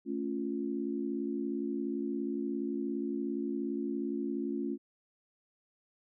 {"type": "chord", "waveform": "sine", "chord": "A augmented", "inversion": "none", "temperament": "equal", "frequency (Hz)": [220, 277.2, 349.2], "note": ["A3", "C#4", "E#4"], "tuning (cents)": [0, 0, 0], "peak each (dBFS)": [-37, -35, -37], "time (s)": [0.05, 4.78], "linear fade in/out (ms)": 50, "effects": []}